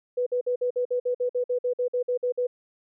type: tone bursts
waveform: sine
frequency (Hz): 493.9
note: B4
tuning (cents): 0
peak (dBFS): -22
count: 16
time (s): 0.17-2.47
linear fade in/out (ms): 10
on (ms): 95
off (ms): 52
effects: none